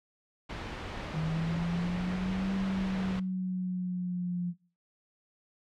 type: noise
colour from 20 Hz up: pink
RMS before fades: -38 dBFS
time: 0.49-3.2 s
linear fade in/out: 10 ms
type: linear two-way sweep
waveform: sine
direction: up then down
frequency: 155.56 to 192.9 to 175.5 Hz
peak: -29 dBFS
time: 1.12-4.54 s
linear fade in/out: 50 ms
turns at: 2.52 s
effects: noise-tail reverb RT60 0.4 s tail -21 dB re dry + low-pass 3000 Hz 12 dB/octave